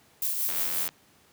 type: noise with tremolo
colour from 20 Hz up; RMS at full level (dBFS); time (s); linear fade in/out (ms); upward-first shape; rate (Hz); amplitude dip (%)
violet; -27; 0.22-0.88; 2; triangle; 5.7; 40
type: click train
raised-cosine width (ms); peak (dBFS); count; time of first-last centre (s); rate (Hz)
0.2; -19; 35; 0.49-0.89; 85.1
effects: pink hiss -60 dBFS RMS until 1.32 s + high-pass 100 Hz 12 dB/octave